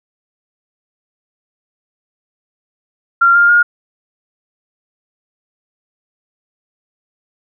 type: tone with pitch steps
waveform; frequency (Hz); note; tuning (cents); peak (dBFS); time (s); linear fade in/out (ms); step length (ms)
sine; 1382 / 1402.9 / 1424.1; F6 / F6 / F6; -19 / +7 / +33; -6; 3.21-3.63; 10; 140
effects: none